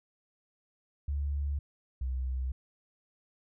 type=tone pair in turn; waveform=sine; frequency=71.4 / 64.22 Hz; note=D2 / C2; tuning=-48 / -32 cents; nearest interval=major second; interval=184 cents; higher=first; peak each=-29 / -30 dBFS; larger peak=first; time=1.08-1.59 / 2.01-2.52 s; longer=neither; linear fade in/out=5 ms; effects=none